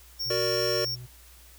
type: tone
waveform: square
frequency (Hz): 5500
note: F8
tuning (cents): -27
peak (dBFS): -29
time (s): 0.19-0.96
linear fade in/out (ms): 20
type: tone with vibrato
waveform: triangle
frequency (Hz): 123.47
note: B2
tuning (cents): 0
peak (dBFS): -37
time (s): 0.25-1.07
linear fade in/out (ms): 20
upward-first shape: sine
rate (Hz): 16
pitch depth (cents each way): 11
type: chord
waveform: square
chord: Gb augmented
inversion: none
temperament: equal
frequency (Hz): 370 / 466.2 / 587.3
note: Gb4 / Bb4 / D5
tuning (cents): 0 / 0 / 0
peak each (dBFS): -31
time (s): 0.3-0.85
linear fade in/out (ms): 5
effects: added 60 Hz sine -52 dBFS peak until 1.58 s + white hiss -54 dBFS RMS until 1.58 s